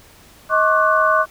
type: tone cluster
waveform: sine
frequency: 631 / 1085 / 1165 / 1488 Hz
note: D#5 / C#6 / D6 / F#6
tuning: +24 / -37 / -14 / +9 cents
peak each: -18 dBFS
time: 0.49-1.26 s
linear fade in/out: 50 ms
effects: pink hiss -47 dBFS RMS until 1.3 s